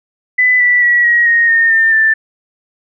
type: tone with pitch steps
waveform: sine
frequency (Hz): 2000 / 1965.6 / 1931.9 / 1898.7 / 1866.1 / 1834 / 1802.5 / 1771.5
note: B6 / B6 / B6 / A#6 / A#6 / A#6 / A6 / A6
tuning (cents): +21 / -9 / -39 / +31 / +1 / -29 / +41 / +11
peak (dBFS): -7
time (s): 0.38-2.14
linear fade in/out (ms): 10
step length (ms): 220
effects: none